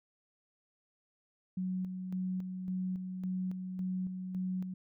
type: tone with tremolo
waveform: sine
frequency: 185 Hz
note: F#3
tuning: in tune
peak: -32 dBFS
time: 1.57-4.74 s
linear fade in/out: 5 ms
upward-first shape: square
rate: 1.8 Hz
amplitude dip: 45%
effects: none